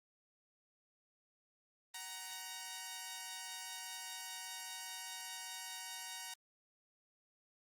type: tone pair together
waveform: 5% pulse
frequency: 749.4 / 938 Hz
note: F#5 / A#5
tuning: +22 / +11 cents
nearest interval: major third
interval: 389 cents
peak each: -38 / -34 dBFS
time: 1.94-6.34 s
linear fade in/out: 5 ms
effects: Opus 24 kbps